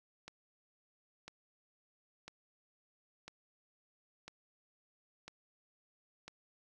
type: click train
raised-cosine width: 0.2 ms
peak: -30 dBFS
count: 7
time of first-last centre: 0.28-6.28 s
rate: 1 Hz
effects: none